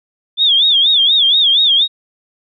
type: tone with vibrato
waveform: sine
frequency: 3461 Hz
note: A7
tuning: 29 cents flat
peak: -8 dBFS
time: 0.37-1.88 s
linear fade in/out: 50 ms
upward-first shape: sine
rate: 4.2 Hz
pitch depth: 150 cents each way
effects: none